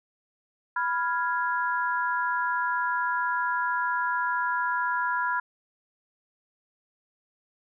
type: chord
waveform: sine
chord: F diminished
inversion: second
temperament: equal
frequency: 987.8 / 1396.9 / 1661.2 Hz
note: Cb6 / F6 / Ab6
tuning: 0 / 0 / 0 cents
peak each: -27 / -29 / -31 dBFS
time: 0.76-5.4 s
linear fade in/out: 5 ms
effects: none